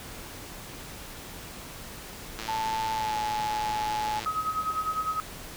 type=click train; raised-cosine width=0.2 ms; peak=-18 dBFS; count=209; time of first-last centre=2.39-4.247 s; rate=112 Hz
type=tone with pitch glide; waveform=sine; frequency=880 to 850.5 Hz; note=A5 to G#5; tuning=0 to +41 cents; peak=-27 dBFS; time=2.48-4.2 s; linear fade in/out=10 ms; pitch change=-59 cents; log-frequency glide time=2.92-3.17 s
type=tone with tremolo; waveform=sine; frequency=1270 Hz; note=D#6; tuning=35 cents sharp; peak=-24 dBFS; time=4.26-5.2 s; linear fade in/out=0 ms; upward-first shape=sine; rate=9.9 Hz; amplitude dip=70%
effects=pink hiss -42 dBFS RMS until 5.56 s